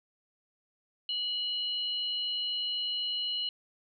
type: tone pair together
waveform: sine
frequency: 2936 / 4152 Hz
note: F#7 / C8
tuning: -14 / -14 cents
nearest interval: tritone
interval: 600 cents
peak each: -31 / -36 dBFS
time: 1.09-3.49 s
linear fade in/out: 2 ms
effects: none